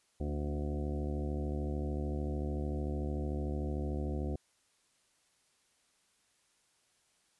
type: harmonic tone with a mistuned harmonic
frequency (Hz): 73.42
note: D2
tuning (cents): 0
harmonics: 1 / 2 / 3 / 4 / 5 / 6 / 7 / 8 / 9 / 10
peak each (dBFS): -35 / -41 / -42 / -43 / -43 / -54 / -46 / -57 / -52 / -52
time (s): 0.2-4.36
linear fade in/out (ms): 5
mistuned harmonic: 3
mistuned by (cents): +35
effects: white hiss -72 dBFS RMS until 7.39 s + resampled to 24000 Hz